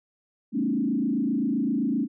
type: tone with frequency modulation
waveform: sine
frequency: 253 Hz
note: B3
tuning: 42 cents sharp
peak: -22 dBFS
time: 0.52-2.08 s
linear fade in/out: 50 ms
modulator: 27.7 Hz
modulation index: 1.8
effects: none